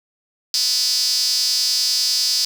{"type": "tone with high-pass filter", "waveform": "sawtooth", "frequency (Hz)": 250, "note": "B3", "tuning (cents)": 21, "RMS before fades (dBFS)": -19, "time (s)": [0.54, 2.45], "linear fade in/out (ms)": 2, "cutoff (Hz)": 4900, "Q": 7.9, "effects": []}